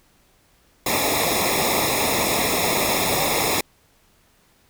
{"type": "noise with comb filter", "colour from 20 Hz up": "pink", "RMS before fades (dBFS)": -21, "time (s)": [0.86, 3.61], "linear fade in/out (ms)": 5, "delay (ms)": 0.66, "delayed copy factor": -0.95, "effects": ["pink hiss -59 dBFS RMS until 4.69 s"]}